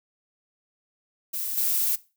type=noise with level steps; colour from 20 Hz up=violet; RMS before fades=-30 / -24 dBFS; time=1.33-1.96 s; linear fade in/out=10 ms; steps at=1.57 s; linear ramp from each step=10 ms; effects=noise-tail reverb RT60 0.3 s tail -19 dB re dry